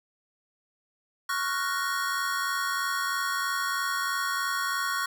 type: chord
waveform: square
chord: Gb major seventh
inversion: second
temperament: equal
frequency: 1108.7 / 1396.9 / 1480 / 1864.7 Hz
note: Db6 / F6 / Gb6 / Bb6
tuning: 0 / 0 / 0 / 0 cents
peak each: -31 / -35 / -33 / -36 dBFS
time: 1.29-5.06 s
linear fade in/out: 5 ms
effects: none